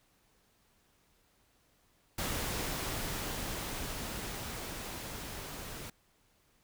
pink noise with level ramp, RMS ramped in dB -35 to -44 dBFS, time 2.18-5.9 s, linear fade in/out 5 ms, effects pink hiss -70 dBFS RMS until 6.63 s

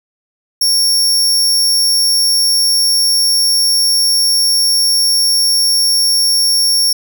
sawtooth tone, 5500 Hz, F8, 27 cents flat, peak -7 dBFS, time 0.61-6.93 s, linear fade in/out 5 ms, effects none

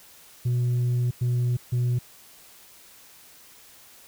sine tone bursts at uneven times, 122.6 Hz, B2, 12 cents flat, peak -18 dBFS, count 3, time 0.45-1.11 / 1.21-1.57 / 1.72-1.99 s, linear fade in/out 10 ms, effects tanh soft clip ceiling -20 dBFS + white hiss -51 dBFS RMS until 4.07 s

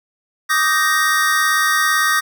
square chord, Eb major seventh, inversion third, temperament just, 1166.7 / 1244.5 / 1555.6 / 1866.8 Hz, D6 / Eb6 / G6 / Bb6, -12 / 0 / -14 / +2 cents, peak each -24 / -20 / -21 / -18 dBFS, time 0.49-2.21 s, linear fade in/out 20 ms, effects none

